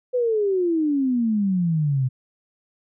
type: exponential sweep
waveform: sine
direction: down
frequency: 509 to 125.6 Hz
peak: -18 dBFS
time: 0.13-2.09 s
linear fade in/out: 20 ms
effects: none